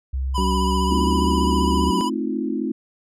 sine tone with pitch glide, 66 to 72.39 Hz, C2 to D2, +16 to -24 cents, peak -21 dBFS, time 0.13-1.91 s, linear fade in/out 10 ms, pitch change +160 cents, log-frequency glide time 0.52-1.13 s
square tone with vibrato, 987.8 Hz, B5, in tune, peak -23 dBFS, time 0.34-2.1 s, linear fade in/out 20 ms, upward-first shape sine, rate 15 Hz, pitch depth 35 cents each way
harmonic tone, 93.9 Hz, F#2, 26 cents sharp, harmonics 2 / 3 / 4, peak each -23 / -30 / -27 dBFS, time 0.38-2.01 s, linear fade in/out 0 ms
sine chord, F dominant seventh, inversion first, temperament just, 218.3 / 261.9 / 314.3 / 349.2 Hz, A3 / C4 / Eb4 / F4, -13 / +2 / +18 / 0 cents, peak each -27 / -26 / -27 / -29 dBFS, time 0.9-2.72 s, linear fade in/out 5 ms
effects low-pass 10000 Hz 12 dB/octave

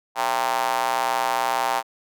square tone with high-pass filter, 60.9 Hz, B1, 24 cents flat, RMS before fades -23 dBFS, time 0.15-1.83 s, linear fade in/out 50 ms, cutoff 840 Hz, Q 3.8, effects none

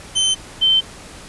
sawtooth / sine tone pair in turn, 3081 / 3095 Hz, G7 / G7, -31 / -23 cents, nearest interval unison, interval 8 cents, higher second, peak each -11 dBFS, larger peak neither, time 0.15-0.35 / 0.61-0.81 s, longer neither, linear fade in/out 20 ms, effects pink hiss -38 dBFS RMS until 1.28 s + resampled to 24000 Hz

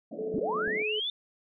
pink band-pass noise, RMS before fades -40 dBFS, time 0.11-0.83 s, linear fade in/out 10 ms, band 170 to 680 Hz, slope 96 dB/octave
sine tone with pitch glide, 437.4 to 427.2 Hz, A4 to G#4, -10 to +49 cents, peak -31 dBFS, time 0.18-1 s, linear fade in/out 10 ms, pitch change -41 cents, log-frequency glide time 0.28-0.83 s
sine linear sweep, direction up, 140.7 to 3600 Hz, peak -29 dBFS, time 0.34-1.1 s, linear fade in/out 2 ms
clicks, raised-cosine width 2 ms, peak -37 / -29 / -29 dBFS, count 3, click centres 0.352 / 0.384 / 0.677 s
effects none

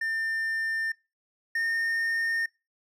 triangle tone pair in turn, 1800 / 1827.2 Hz, A6 / A#6, +39 / -35 cents, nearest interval unison, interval 26 cents, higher second, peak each -25 / -23 dBFS, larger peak second, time 0.01-0.92 / 1.55-2.46 s, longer neither, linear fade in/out 5 ms, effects noise-tail reverb RT60 0.3 s tail -26 dB re dry

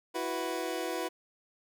25% pulse chord, E suspended second, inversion none, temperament equal, 329.6 / 370 / 493.9 Hz, E4 / F#4 / B4, 0 / 0 / 0 cents, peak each -33 dBFS, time 0.14-1.09 s, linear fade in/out 20 ms, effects none

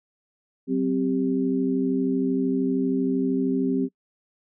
sine tone cluster, 187.3 / 260.2 / 394.2 Hz, F#3 / C4 / G4, +21 / -9 / +10 cents, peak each -28 / -22 / -28 dBFS, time 0.67-3.89 s, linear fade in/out 50 ms, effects noise-tail reverb RT60 0.1 s tail -24 dB re dry

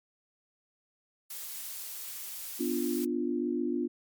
blue noise, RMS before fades -40 dBFS, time 1.3-3.05 s, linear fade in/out 5 ms
sine chord, B diminished, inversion none, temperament equal, 246.9 / 293.7 / 349.2 Hz, B3 / D4 / F4, 0 / 0 / 0 cents, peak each -32 / -33 / -32 dBFS, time 2.59-3.88 s, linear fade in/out 20 ms
effects MP3 96 kbps

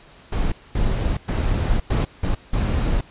brown noise bursts at uneven times, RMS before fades -20 dBFS, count 6, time 0.32-0.52 / 0.75-1.17 / 1.28-1.8 / 1.9-2.05 / 2.23-2.35 / 2.53-3.01 s, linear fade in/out 5 ms, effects pink hiss -48 dBFS RMS until 3.1 s + resampled to 8000 Hz

